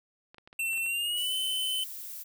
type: clicks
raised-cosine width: 0.3 ms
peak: -34 dBFS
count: 7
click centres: 0.345 / 0.383 / 0.475 / 0.529 / 0.732 / 0.776 / 0.863 s
type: tone with pitch glide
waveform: square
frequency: 2697 to 3045 Hz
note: E7 to F#7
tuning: +39 to +49 cents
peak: -29 dBFS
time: 0.59-1.84 s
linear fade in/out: 5 ms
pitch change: +210 cents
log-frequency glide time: 0.83-1.34 s
type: noise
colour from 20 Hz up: violet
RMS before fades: -41 dBFS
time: 1.16-2.24 s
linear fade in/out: 20 ms
effects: none